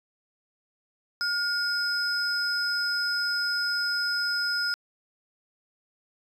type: tone pair together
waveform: sine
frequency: 1426 / 5082 Hz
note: F6 / D#8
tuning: +36 / +36 cents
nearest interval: octave + minor seventh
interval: 2200 cents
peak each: -26 dBFS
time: 1.21-4.74 s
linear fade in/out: 0 ms
effects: tanh soft clip ceiling -20 dBFS